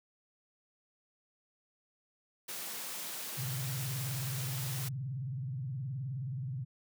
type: high-pass noise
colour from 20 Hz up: white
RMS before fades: -41 dBFS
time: 2.48-4.89 s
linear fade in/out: 10 ms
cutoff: 150 Hz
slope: 24 dB/octave
type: tone with vibrato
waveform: sine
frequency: 130.81 Hz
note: C3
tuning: in tune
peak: -35 dBFS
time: 3.37-6.65 s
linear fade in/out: 20 ms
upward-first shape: triangle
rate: 19 Hz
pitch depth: 240 cents each way
effects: none